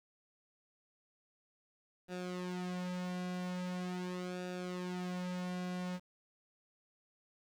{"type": "tone with flanger", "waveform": "sawtooth", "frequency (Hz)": 180.7, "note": "F#3", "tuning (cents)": -41, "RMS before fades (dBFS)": -40, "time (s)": [2.08, 6], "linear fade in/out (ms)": 50, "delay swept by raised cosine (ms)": [0.95, 3.25], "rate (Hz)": 0.42, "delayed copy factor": -0.75, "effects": ["low-pass 7000 Hz 12 dB/octave", "10-bit"]}